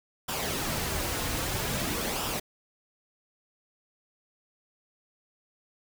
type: noise with flanger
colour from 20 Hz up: pink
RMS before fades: -31 dBFS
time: 0.28-2.4 s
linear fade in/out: 10 ms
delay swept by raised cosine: 0.47 to 5.17 ms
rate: 0.51 Hz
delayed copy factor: -0.5
effects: none